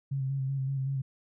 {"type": "tone with vibrato", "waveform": "sine", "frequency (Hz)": 135.1, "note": "C#3", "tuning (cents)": -44, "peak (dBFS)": -28, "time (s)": [0.11, 1.02], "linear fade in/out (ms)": 10, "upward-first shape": "square", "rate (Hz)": 5.3, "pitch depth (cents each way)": 28, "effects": []}